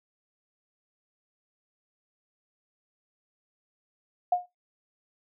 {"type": "tone with exponential decay", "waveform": "sine", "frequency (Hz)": 716, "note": "F5", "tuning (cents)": 43, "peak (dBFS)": -17, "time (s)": [4.32, 4.46], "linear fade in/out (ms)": 5, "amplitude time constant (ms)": 30, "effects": ["noise-tail reverb RT60 0.2 s tail -20 dB re dry"]}